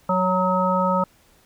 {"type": "harmonic tone with a mistuned harmonic", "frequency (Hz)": 185, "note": "F#3", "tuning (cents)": 0, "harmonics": [1, 3, 5, 7], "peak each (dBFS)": [-23, -23, -23, -23], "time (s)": [0.09, 1.04], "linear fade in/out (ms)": 5, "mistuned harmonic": 7, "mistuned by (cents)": -24, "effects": ["pink hiss -57 dBFS RMS until 1.45 s"]}